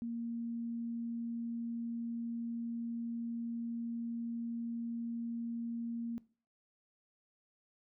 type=tone; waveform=sine; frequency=233.1 Hz; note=A#3; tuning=in tune; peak=-36 dBFS; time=0.02-6.18 s; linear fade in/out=0 ms; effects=noise-tail reverb RT60 0.4 s tail -20 dB re dry